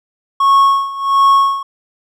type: tone with tremolo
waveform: triangle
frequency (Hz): 1100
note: C#6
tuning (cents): -14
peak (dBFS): -4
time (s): 0.4-1.63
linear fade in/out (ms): 5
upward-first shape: sine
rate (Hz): 1.4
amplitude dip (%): 85
effects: none